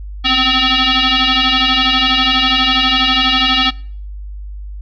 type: tone with frequency modulation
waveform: sine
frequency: 264.1 Hz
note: C4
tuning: 16 cents sharp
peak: -10 dBFS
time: 0.24-3.71 s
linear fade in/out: 20 ms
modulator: 516 Hz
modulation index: 7.5
effects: noise-tail reverb RT60 0.5 s tail -23 dB re dry + added 50 Hz sine -25 dBFS peak until 4.81 s